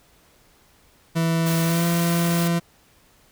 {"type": "tone with pitch glide", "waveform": "40% pulse", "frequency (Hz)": [164.81, 169.93], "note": ["E3", "F3"], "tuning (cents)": [0, -47], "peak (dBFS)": -18, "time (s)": [1.15, 2.6], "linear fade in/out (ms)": 20, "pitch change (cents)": 53, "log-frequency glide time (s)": [1.64, 1.84]}
{"type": "noise", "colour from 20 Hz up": "white", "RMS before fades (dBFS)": -31, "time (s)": [1.46, 2.48], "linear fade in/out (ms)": 5}
{"effects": ["pink hiss -57 dBFS RMS until 3.31 s"]}